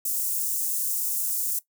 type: high-pass noise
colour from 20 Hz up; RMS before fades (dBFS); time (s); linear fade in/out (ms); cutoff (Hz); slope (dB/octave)
white; -27; 0.05-1.59; 5; 7200; 24
effects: noise-tail reverb RT60 0.1 s tail -17 dB re dry